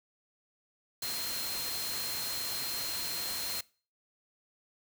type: tone in noise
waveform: sine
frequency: 4186 Hz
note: C8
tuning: in tune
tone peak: -37 dBFS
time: 1.02-3.61 s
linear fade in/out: 5 ms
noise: white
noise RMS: -37 dBFS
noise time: 1.02-3.61 s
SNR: -3 dB
effects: noise-tail reverb RT60 0.4 s tail -23 dB re dry